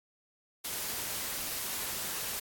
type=noise; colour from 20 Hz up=white; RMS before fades=-36 dBFS; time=0.64-2.4 s; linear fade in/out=10 ms; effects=AAC 64 kbps